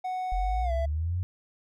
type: tone with pitch glide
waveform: triangle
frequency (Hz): 740 to 666.9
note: F#5 to E5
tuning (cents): 0 to +20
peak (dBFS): -27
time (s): 0.04-0.86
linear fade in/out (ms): 10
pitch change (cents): -180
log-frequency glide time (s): 0.63-0.72
type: linear sweep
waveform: sine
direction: up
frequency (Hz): 41.2 to 93.1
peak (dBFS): -26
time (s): 0.32-1.23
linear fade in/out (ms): 0
effects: none